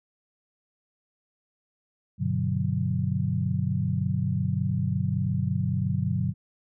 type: chord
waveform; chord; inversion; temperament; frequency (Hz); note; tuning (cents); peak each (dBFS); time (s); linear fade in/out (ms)
sine; G major seventh; none; equal; 98 / 123.47 / 146.83 / 185; G2 / B2 / D3 / F#3; 0 / 0 / 0 / 0; -29; 2.18-6.34; 50
effects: none